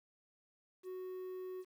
triangle tone with quantisation, 370 Hz, F#4, in tune, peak -40 dBFS, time 0.83-1.65 s, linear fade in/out 50 ms, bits 11, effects none

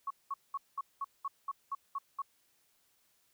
sine tone bursts, 1108.7 Hz, C#6, in tune, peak -33 dBFS, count 10, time 0.07-2.22 s, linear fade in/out 5 ms, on 35 ms, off 200 ms, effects white hiss -72 dBFS RMS until 3.33 s

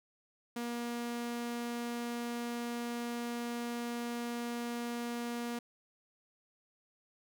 sawtooth tone, 237.8 Hz, A#3, 35 cents sharp, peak -32 dBFS, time 0.56-5.59 s, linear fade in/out 5 ms, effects none

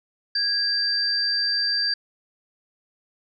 sine tone pair together, 1646 / 4693 Hz, G#6 / D8, -16 / -2 cents, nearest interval octave + tritone, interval 1814 cents, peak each -28 / -21 dBFS, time 0.35-1.94 s, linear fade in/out 5 ms, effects none

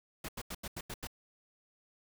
pink noise bursts, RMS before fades -41 dBFS, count 7, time 0.24-1.072 s, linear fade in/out 5 ms, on 46 ms, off 85 ms, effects none

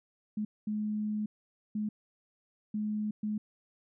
sine tone bursts at uneven times, 212 Hz, G#3, 36 cents sharp, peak -30 dBFS, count 5, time 0.37-0.45 / 0.67-1.26 / 1.75-1.89 / 2.74-3.11 / 3.23-3.38 s, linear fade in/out 5 ms, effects none

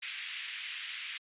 white band-pass noise, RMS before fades -41 dBFS, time 0.02-1.18 s, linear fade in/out 10 ms, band 1900 to 3300 Hz, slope 24 dB/octave, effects resampled to 8000 Hz

